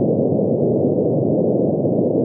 white band-pass noise, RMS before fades -17 dBFS, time 0-2.24 s, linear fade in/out 2 ms, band 110 to 580 Hz, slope 48 dB/octave, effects none

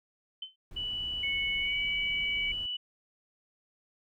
sine tone with exponential decay, 3067 Hz, G7, 38 cents flat, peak -33 dBFS, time 0.42-0.56 s, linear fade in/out 5 ms, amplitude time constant 29 ms
brown noise, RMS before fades -47 dBFS, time 0.71-2.66 s, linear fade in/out 2 ms
sine tone, 2960 Hz, F#7, in tune, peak -32 dBFS, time 0.76-2.77 s, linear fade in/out 10 ms
sine tone with pitch glide, 2211 to 2280 Hz, C#7 to C#7, -5 to +48 cents, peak -30 dBFS, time 1.23-2.52 s, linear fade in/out 5 ms, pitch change +53 cents, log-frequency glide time 1.58-1.79 s
effects none

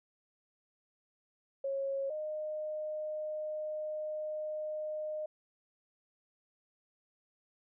sine tone pair in turn, 547 / 613.9 Hz, C#5 / D#5, -23 / -23 cents, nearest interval major second, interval 200 cents, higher second, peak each -32 / -35 dBFS, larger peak first, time 1.64-2.1 / 2.1-5.26 s, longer second, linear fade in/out 5 ms, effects none

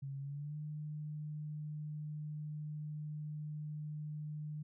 sine tone with pitch glide, 137.8 to 151.14 Hz, C#3 to D#3, -10 to -50 cents, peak -40 dBFS, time 0.02-4.63 s, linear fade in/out 10 ms, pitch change +160 cents, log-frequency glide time 0.19-0.57 s, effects none

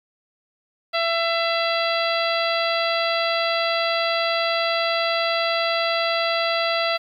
harmonic tone, 670 Hz, E5, 28 cents sharp, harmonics 1 / 2 / 3 / 4 / 5 / 6 / 7, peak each -23 / -26 / -28 / -29 / -30 / -31 / -31 dBFS, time 0.93-6.98 s, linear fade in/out 20 ms, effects 9-bit

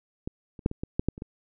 clicks, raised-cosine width 3 ms, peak -19 / -30 / -8 / -22 / -18 / -11 / -11 / -27 / -22 dBFS, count 9, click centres 0.275 / 0.592 / 0.661 / 0.714 / 0.835 / 0.995 / 1.086 / 1.179 / 1.221 s, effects none

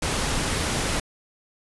pink noise, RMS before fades -25 dBFS, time 0.02-1 s, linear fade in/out 5 ms, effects resampled to 24000 Hz

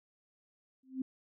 sine tone with exponential growth, 261.6 Hz, C4, in tune, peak -29 dBFS, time 0.83-1.02 s, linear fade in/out 5 ms, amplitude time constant 41 ms, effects none

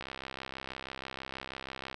click train, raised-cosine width 0.3 ms, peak -23 dBFS, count 129, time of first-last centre 0.01-1.944 s, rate 66.2 Hz, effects none

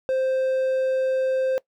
triangle tone, 523.3 Hz, C5, in tune, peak -18 dBFS, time 0.09-1.58 s, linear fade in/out 0 ms, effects noise-tail reverb RT60 0.1 s tail -21 dB re dry

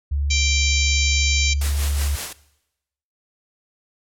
sine tone, 71.4 Hz, D2, 48 cents flat, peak -19 dBFS, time 0.11-2.16 s, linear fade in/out 10 ms
harmonic tone, 784 Hz, G5, in tune, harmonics 3 / 4 / 5 / 6 / 7 / 8 / 9, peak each -24 / -29 / -27 / -30 / -29 / -27 / -28 dBFS, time 0.3-1.54 s, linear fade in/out 10 ms
white noise with tremolo, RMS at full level -27 dBFS, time 1.61-2.33 s, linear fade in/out 5 ms, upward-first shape sine, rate 5.4 Hz, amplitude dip 50%
effects noise-tail reverb RT60 0.9 s tail -20 dB re dry + low-pass 12000 Hz 12 dB/octave

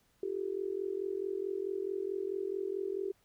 sine tone with amplitude modulation, 388.9 Hz, G4, 14 cents flat, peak -29 dBFS, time 0.23-3.12 s, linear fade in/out 2 ms, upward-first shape sine, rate 44.6 Hz, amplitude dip 90%, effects pink hiss -71 dBFS RMS until 3.24 s

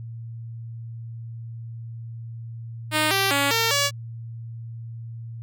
5% pulse tone with pitch steps, 308.1 / 390.5 / 281.3 / 455.3 / 568 Hz, D#4 / G4 / C#4 / A#4 / C#5, -17 / -7 / +26 / -41 / +42 cents, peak -8 dBFS, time 2.91-3.91 s, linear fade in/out 50 ms, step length 200 ms, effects added 115 Hz sine -33 dBFS peak until 5.42 s

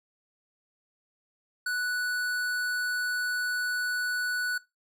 sine tone with tanh clipping, 1480 Hz, F#6, in tune, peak -29 dBFS, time 1.66-4.58 s, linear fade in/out 5 ms, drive 18 dB, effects noise-tail reverb RT60 0.2 s tail -19 dB re dry

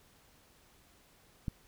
click, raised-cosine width 5 ms, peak -22 dBFS, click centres 1.482 s, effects pink hiss -64 dBFS RMS until 1.67 s

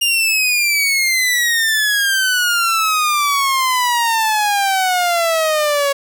sawtooth exponential sweep, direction down, 2831 to 554.4 Hz, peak -10 dBFS, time 0.01-5.93 s, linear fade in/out 10 ms, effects none

